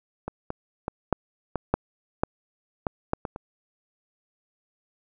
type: clicks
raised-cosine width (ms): 1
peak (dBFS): -17 / -16 / -14 / -6 / -12 / -6 / -7 / -11 / -9 / -16 / -21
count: 11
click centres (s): 0.28 / 0.504 / 0.881 / 1.127 / 1.557 / 1.74 / 2.235 / 2.868 / 3.134 / 3.252 / 3.361
effects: none